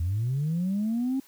sine linear sweep, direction up, 79.1 to 272 Hz, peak -23 dBFS, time 0-1.2 s, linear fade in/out 5 ms, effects tanh soft clip ceiling -21 dBFS + white hiss -57 dBFS RMS until 1.27 s

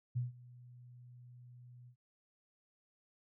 sine tone with ADSR envelope, 122.9 Hz, B2, 8 cents flat, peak -31 dBFS, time 0.15-1.96 s, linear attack 19 ms, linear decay 150 ms, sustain -22 dB, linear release 84 ms, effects none

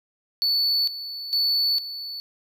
triangle tone with tremolo, 4463 Hz, C#8, 11 cents sharp, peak -18 dBFS, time 0.42-2.2 s, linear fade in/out 0 ms, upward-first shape square, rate 1.1 Hz, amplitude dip 75%, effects none

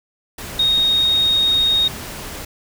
sine tone in noise, 3729 Hz, A#7, in tune, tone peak -13 dBFS, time 0.59-1.88 s, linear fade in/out 5 ms, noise pink, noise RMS -31 dBFS, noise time 0.38-2.45 s, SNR +15 dB, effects none

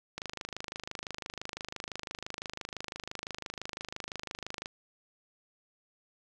click train, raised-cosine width 0.2 ms, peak -20 dBFS, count 117, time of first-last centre 0.18-4.659 s, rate 25.9 Hz, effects none

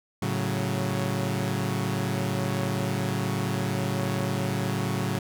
sawtooth chord, F# minor, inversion first, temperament equal, 110 / 138.59 / 185 Hz, A2 / C#3 / F#3, 0 / 0 / 0 cents, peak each -26 dBFS, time 0.22-5.19 s, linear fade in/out 5 ms, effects none

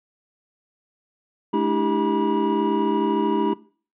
triangle tone cluster, 214.2 / 293.3 / 326.2 / 395.2 / 965 Hz, A3 / D4 / E4 / G4 / B5, -46 / -2 / -18 / +14 / -40 cents, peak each -23 dBFS, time 1.53-3.54 s, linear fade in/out 10 ms, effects noise-tail reverb RT60 0.4 s tail -19 dB re dry + resampled to 8000 Hz

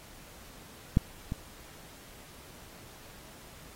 clicks, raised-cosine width 5 ms, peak -9 / -20 dBFS, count 2, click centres 0.971 / 1.321 s, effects pink hiss -52 dBFS RMS until 3.75 s + AAC 48 kbps

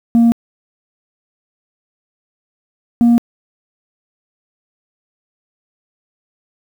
sine tone pair in turn, 233.1 / 236.4 Hz, A#3 / A#3, 0 / +24 cents, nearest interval unison, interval 24 cents, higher second, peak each -4 dBFS, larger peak neither, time 0.15-0.32 / 3.01-3.18 s, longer neither, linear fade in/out 0 ms, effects tanh soft clip ceiling -6 dBFS + 7-bit

